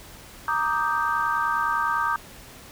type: chord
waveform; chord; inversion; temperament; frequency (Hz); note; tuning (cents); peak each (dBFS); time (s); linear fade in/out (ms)
sine; Eb major seventh; second; equal; 932.3 / 1174.7 / 1244.5 / 1568; Bb5 / D6 / Eb6 / G6; 0 / 0 / 0 / 0; -27; 0.48-2.16; 2
effects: pink hiss -45 dBFS RMS until 2.71 s